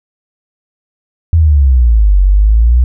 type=exponential two-way sweep; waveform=sine; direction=down then up; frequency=84.6 to 46.25 to 62.9 Hz; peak=-4 dBFS; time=1.33-2.84 s; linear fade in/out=0 ms; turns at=2.21 s; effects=none